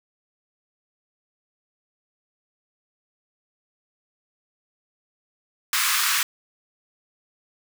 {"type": "high-pass noise", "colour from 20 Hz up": "pink", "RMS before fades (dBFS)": -22, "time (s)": [5.73, 6.23], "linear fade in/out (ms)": 2, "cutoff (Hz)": 1100, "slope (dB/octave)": 48, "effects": []}